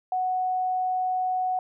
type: tone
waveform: sine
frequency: 740 Hz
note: F#5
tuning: in tune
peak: -23 dBFS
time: 0.12-1.59 s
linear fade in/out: 2 ms
effects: none